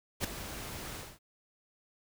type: noise with ADSR envelope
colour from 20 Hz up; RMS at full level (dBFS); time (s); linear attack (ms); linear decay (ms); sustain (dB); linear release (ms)
pink; -30; 0.2-1.19; 43; 5; -12; 230
effects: none